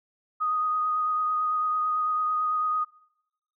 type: tone with vibrato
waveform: sine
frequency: 1244.5 Hz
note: D#6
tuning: in tune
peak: -23 dBFS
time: 0.4-2.85 s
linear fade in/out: 20 ms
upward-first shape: sine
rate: 9 Hz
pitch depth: 15 cents each way
effects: noise-tail reverb RT60 0.9 s tail -26 dB re dry